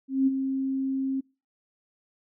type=tone with ADSR envelope; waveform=sine; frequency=267.4 Hz; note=C4; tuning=38 cents sharp; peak=-17 dBFS; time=0.08-1.21 s; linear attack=190 ms; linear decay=25 ms; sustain=-8 dB; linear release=14 ms; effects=noise-tail reverb RT60 0.3 s tail -24 dB re dry